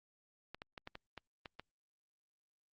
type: clicks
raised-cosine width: 0.3 ms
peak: -30 dBFS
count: 8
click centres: 0.546 / 0.619 / 0.778 / 0.874 / 0.954 / 1.177 / 1.458 / 1.596 s
effects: Opus 48 kbps